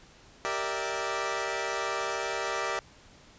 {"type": "chord", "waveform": "15% pulse", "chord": "E half-diminished seventh", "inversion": "first", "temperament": "equal with one note detuned", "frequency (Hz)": [392, 466.2, 587.3, 653.6], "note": ["G4", "Bb4", "D5", "E5"], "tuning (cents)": [0, 0, 0, -15], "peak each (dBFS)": -29, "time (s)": [0.45, 2.79], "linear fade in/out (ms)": 0, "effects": ["pink hiss -55 dBFS RMS until 3.38 s", "resampled to 16000 Hz"]}